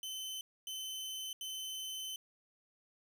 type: tone bursts at uneven times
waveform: sawtooth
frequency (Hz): 3056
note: G7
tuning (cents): -45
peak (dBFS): -37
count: 3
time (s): 0.03-0.41 / 0.67-1.33 / 1.41-2.16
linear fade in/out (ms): 2
effects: none